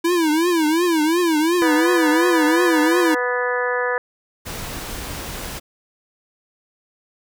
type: tone with vibrato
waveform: square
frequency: 328.1 Hz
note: E4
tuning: 8 cents flat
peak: -16 dBFS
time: 0.04-3.15 s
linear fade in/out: 10 ms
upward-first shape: triangle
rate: 2.8 Hz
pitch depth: 170 cents each way
type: harmonic tone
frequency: 246.9 Hz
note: B3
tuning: in tune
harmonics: 2 / 3 / 4 / 5 / 6 / 7 / 8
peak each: -22 / -31 / -27 / -29 / -30 / -24 / -34 dBFS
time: 1.62-3.98 s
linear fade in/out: 0 ms
type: noise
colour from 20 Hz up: pink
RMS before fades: -30 dBFS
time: 4.45-5.6 s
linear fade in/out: 20 ms
effects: none